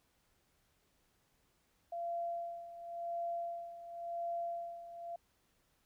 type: tone with tremolo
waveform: sine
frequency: 685 Hz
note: F5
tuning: 34 cents flat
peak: -35 dBFS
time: 1.92-5.16 s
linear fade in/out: 5 ms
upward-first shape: sine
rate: 0.93 Hz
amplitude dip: 75%
effects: pink hiss -75 dBFS RMS until 5.85 s